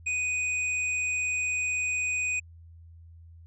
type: tone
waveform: square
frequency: 2489 Hz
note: D#7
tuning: in tune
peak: -27 dBFS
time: 0.06-2.4 s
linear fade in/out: 10 ms
effects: added 83 Hz sine -47 dBFS peak until 3.46 s + resampled to 24000 Hz